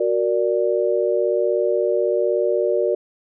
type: chord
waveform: sine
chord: Gb augmented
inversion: none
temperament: equal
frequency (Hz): 370 / 466.2 / 587.3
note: Gb4 / Bb4 / D5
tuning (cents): 0 / 0 / 0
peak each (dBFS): -21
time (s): 0-2.95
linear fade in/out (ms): 5
effects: none